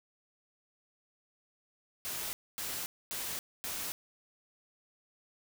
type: noise bursts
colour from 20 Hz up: white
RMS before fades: -38 dBFS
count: 4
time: 2.05-3.92 s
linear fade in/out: 0 ms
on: 280 ms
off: 250 ms
effects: none